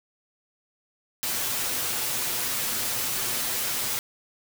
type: noise with comb filter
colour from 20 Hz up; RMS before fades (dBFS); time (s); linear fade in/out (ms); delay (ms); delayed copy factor
white; -28; 1.23-3.99; 0; 8.1; +0.65
effects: none